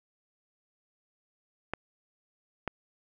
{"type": "clicks", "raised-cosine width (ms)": 0.5, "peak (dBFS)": -16, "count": 2, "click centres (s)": [1.736, 2.677], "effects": []}